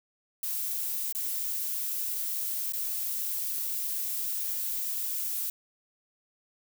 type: noise with dropouts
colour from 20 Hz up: violet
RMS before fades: -32 dBFS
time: 0.43-5.5 s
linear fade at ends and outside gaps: 2 ms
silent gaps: 1.125-1.149 / 2.723-2.734 s
effects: none